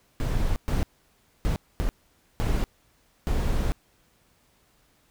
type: noise bursts at uneven times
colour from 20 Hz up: brown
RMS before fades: -24 dBFS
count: 6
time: 0.2-0.56 / 0.68-0.83 / 1.45-1.56 / 1.8-1.89 / 2.4-2.64 / 3.27-3.72 s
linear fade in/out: 0 ms
effects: pink hiss -64 dBFS RMS until 5.1 s